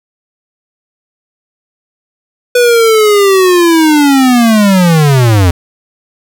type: linear sweep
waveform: square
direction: down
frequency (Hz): 493.9 to 83.9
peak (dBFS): -5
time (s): 2.55-5.51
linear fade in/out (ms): 5
effects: none